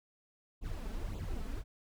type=noise with flanger; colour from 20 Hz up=brown; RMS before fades=-38 dBFS; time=0.61-1.64 s; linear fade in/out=50 ms; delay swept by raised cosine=0.26 to 4.66 ms; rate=1.8 Hz; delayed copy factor=+1; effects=none